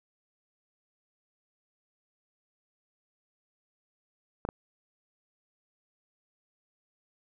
clicks, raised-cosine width 1 ms, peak -18 dBFS, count 2, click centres 4.451 / 4.489 s, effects none

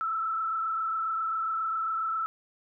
sine tone with frequency modulation, 1318 Hz, E6, 1 cent flat, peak -27 dBFS, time 0.01-2.26 s, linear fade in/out 0 ms, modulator 27.4 Hz, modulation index 1.1, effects none

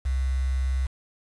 sine tone with quantisation, 65.5 Hz, C2, 2 cents sharp, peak -22 dBFS, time 0.05-0.87 s, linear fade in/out 10 ms, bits 7, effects resampled to 24000 Hz

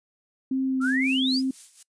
sine tone with vibrato, 262.5 Hz, C4, 6 cents sharp, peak -22 dBFS, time 0.51-1.51 s, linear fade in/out 5 ms, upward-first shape sine, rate 2.2 Hz, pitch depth 14 cents each way
sine exponential sweep, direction up, 1288 to 5200 Hz, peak -24 dBFS, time 0.8-1.42 s, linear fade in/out 50 ms
violet noise with tremolo, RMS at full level -38 dBFS, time 0.81-1.83 s, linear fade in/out 5 ms, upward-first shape sine, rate 4.1 Hz, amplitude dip 75%
effects noise-tail reverb RT60 0.1 s tail -23 dB re dry + resampled to 22050 Hz

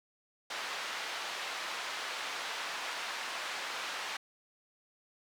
pink band-pass noise, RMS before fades -39 dBFS, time 0.5-4.17 s, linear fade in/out 5 ms, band 920 to 4500 Hz, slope 12 dB/octave, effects none

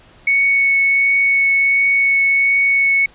sine tone with vibrato, 2217 Hz, C#7, in tune, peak -11 dBFS, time 0.27-3.06 s, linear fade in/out 5 ms, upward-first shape triangle, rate 1.4 Hz, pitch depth 8 cents each way, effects pink hiss -47 dBFS RMS until 3.14 s + resampled to 8000 Hz

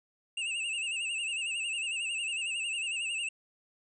square tone with vibrato, 2714 Hz, E7, 50 cents sharp, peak -32 dBFS, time 0.37-3.29 s, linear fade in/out 5 ms, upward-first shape sine, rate 11 Hz, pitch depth 91 cents each way, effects resampled to 22050 Hz

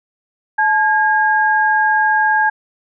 sine tone pair together, 862 / 1627.2 Hz, A5 / G#6, -36 / -36 cents, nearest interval major seventh, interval 1100 cents, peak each -14 dBFS, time 0.58-2.5 s, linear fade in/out 10 ms, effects none

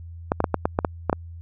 clicks, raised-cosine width 1 ms, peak -5 dBFS, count 9, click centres 0.319 / 0.404 / 0.442 / 0.543 / 0.655 / 0.789 / 0.848 / 1.097 / 1.129 s, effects added 84 Hz sine -36 dBFS peak until 1.41 s

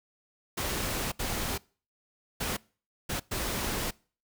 pink noise bursts at uneven times, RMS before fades -32 dBFS, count 5, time 0.57-1.12 / 1.19-1.58 / 2.4-2.57 / 3.09-3.2 / 3.31-3.91 s, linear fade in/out 10 ms, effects noise-tail reverb RT60 0.4 s tail -24 dB re dry

